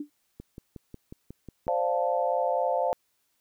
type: tone with exponential decay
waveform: sine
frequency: 293.7 Hz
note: D4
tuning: in tune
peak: -28 dBFS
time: 0-0.1 s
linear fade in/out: 5 ms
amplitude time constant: 20 ms
type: click train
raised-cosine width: 3 ms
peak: -28 dBFS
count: 8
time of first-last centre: 0.4-1.668 s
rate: 5.52 Hz
type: chord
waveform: sine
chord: D minor seventh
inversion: third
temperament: equal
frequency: 523.3 / 587.3 / 698.5 / 880 Hz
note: C5 / D5 / F5 / A5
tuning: 0 / 0 / 0 / 0 cents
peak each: -28 / -30 / -28 / -31 dBFS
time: 1.68-2.93 s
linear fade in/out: 0 ms
effects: white hiss -73 dBFS RMS until 3.4 s